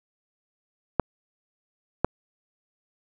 clicks, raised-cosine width 1 ms, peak -5 dBFS, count 2, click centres 0.997 / 2.046 s, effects none

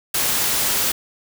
white noise, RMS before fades -20 dBFS, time 0.14-0.92 s, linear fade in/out 5 ms, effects none

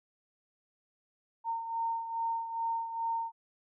sine beating tone pair, 915 / 917.4 Hz, A#5 / A#5, -32 / -28 cents, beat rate 2.4 Hz, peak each -32 / -39 dBFS, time 1.44-3.32 s, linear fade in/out 50 ms, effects none

